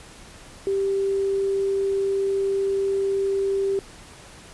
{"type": "tone with quantisation", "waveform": "sine", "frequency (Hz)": 392, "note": "G4", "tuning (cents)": 0, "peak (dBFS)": -20, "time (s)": [0.67, 3.79], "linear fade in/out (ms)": 0, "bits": 8, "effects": ["pink hiss -45 dBFS RMS until 4.53 s", "resampled to 24000 Hz"]}